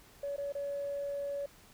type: tone with dropouts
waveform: sine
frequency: 566 Hz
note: C#5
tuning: 36 cents sharp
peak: -33 dBFS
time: 0.23-1.46 s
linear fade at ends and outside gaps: 5 ms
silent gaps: 0.363-0.38 / 0.523-0.55 s
effects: tanh soft clip ceiling -29 dBFS + pink hiss -59 dBFS RMS until 1.73 s